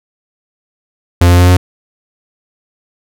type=tone with pitch steps; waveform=45% pulse; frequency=87.31 / 88.32 / 89.35 / 90.39 Hz; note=F2 / F2 / F2 / F#2; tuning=0 / +20 / +40 / -40 cents; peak=-4 dBFS; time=1.21-1.57 s; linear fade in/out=5 ms; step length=90 ms; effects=none